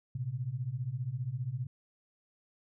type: beating tone pair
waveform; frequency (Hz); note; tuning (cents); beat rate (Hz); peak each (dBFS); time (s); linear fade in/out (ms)
sine; 116.54 / 131.54; A#2 / C3; 0 / +10; 15; -37 / -35; 0.15-1.67; 5
effects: none